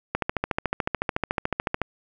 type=click train; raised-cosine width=0.5 ms; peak=-8 dBFS; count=24; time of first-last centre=0.15-1.817 s; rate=13.8 Hz; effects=none